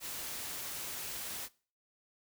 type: noise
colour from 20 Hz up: white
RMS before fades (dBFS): -41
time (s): 0-1.49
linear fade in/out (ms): 50
effects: noise-tail reverb RT60 0.4 s tail -21 dB re dry